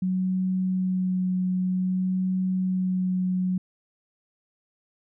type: tone with vibrato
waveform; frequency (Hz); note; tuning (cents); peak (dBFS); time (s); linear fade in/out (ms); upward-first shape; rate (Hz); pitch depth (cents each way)
sine; 185; F#3; 0; -22; 0.02-3.58; 5; sine; 0.53; 11
effects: none